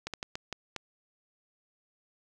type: slowing click train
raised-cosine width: 0.2 ms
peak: -18 dBFS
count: 6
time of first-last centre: 0.07-0.763 s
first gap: 67 ms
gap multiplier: 1.37
effects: none